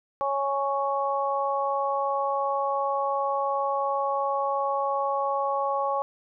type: harmonic tone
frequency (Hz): 277.2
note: C#4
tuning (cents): 0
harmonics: 2 / 3 / 4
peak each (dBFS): -28 / -28 / -28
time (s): 0.21-6.02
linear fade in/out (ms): 0
effects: none